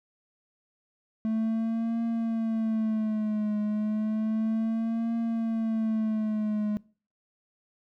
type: tone with vibrato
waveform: triangle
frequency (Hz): 220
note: A3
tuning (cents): 0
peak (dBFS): -23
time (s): 1.25-6.77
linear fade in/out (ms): 0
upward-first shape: triangle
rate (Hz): 0.32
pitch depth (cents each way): 82
effects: noise-tail reverb RT60 0.4 s tail -22 dB re dry